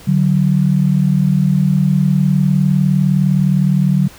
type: tone pair together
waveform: sine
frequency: 146.83 / 186.53 Hz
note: D3 / F#3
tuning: 0 / +14 cents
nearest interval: major third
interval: 414 cents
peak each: -13 dBFS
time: 0.07-4.08 s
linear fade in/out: 10 ms
effects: pink hiss -40 dBFS RMS until 4.18 s